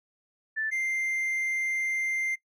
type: tone pair in turn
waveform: sine / triangle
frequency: 1760 / 2093 Hz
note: A6 / C7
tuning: 0 / 0 cents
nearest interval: minor third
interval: 300 cents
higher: second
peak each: -27 / -25 dBFS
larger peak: second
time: 0.56-0.71 / 0.71-2.36 s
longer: second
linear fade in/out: 20 ms
effects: noise-tail reverb RT60 0.1 s tail -19 dB re dry